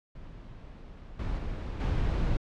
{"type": "noise with level steps", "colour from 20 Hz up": "brown", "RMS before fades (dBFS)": [-45, -32, -35, -28], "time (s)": [0.15, 2.37], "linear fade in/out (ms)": 5, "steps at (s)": [1.19, 1.38, 1.8], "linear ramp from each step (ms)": 5, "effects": ["low-pass 4000 Hz 12 dB/octave"]}